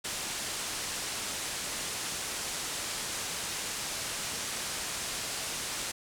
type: low-pass noise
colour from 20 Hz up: white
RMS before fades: -36 dBFS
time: 0.04-5.92 s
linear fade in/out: 10 ms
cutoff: 9500 Hz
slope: 24 dB/octave
effects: none